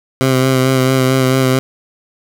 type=tone with vibrato; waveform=15% pulse; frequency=130.8 Hz; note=C3; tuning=in tune; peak=-4 dBFS; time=0.21-1.59 s; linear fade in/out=0 ms; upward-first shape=sine; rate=4.5 Hz; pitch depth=24 cents each way; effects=none